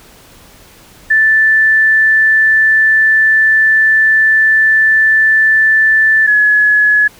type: tone pair in turn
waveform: sine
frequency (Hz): 1760 / 1696.9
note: A6 / G#6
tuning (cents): 0 / +37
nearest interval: minor second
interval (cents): 63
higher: first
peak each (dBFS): -6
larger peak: neither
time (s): 1.1-6.27 / 6.27-7.08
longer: first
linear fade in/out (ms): 10
effects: pink hiss -41 dBFS RMS until 7.19 s